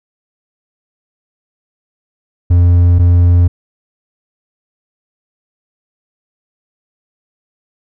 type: tone pair in turn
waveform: triangle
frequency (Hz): 87.5 / 87.5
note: F2 / F2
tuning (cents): +4 / +4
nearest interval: unison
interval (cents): 0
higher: neither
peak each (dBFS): -3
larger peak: neither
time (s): 2.5-2.99 / 2.99-3.48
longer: neither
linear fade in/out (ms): 10
effects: none